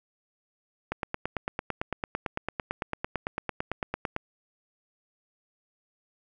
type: click train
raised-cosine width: 0.5 ms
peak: -14 dBFS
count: 30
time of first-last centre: 0.92-4.164 s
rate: 8.94 Hz
effects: none